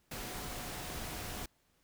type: tone in noise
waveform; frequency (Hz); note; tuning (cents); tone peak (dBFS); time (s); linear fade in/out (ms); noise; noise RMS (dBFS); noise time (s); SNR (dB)
sine; 727; F#5; -31; -52; 0.15-1.43; 5; pink; -42; 0.11-1.46; -13
effects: pink hiss -73 dBFS RMS until 1.83 s